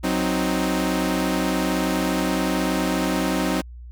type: chord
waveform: sawtooth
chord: C diminished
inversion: second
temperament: equal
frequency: 185 / 261.6 / 311.1 Hz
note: Gb3 / C4 / Eb4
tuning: 0 / 0 / 0 cents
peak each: -21 dBFS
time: 0.03-3.62 s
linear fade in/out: 20 ms
effects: added 60 Hz sine -36 dBFS peak until 3.91 s